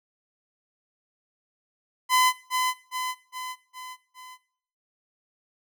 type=tone with echo; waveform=sawtooth; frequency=1015 Hz; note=B5; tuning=47 cents sharp; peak=-14 dBFS; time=2.09-2.33 s; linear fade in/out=50 ms; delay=410 ms; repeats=5; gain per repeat=-5 dB; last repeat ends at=4.38 s; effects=noise-tail reverb RT60 0.6 s tail -19 dB re dry